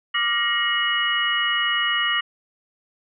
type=tone cluster; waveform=sine; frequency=1176 / 1398 / 1884 / 2166 / 2914 Hz; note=D6 / F6 / A#6 / C#7 / F#7; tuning=+2 / +1 / +18 / -41 / -27 cents; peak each=-27 / -30 / -23 / -31 / -23 dBFS; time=0.14-2.21 s; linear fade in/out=10 ms; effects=none